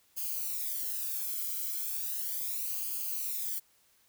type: noise with flanger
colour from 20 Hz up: violet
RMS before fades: -35 dBFS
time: 0.16-3.6 s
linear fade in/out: 20 ms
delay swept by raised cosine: 0.53 to 1.11 ms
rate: 0.36 Hz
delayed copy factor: -0.85
effects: white hiss -67 dBFS RMS until 4.08 s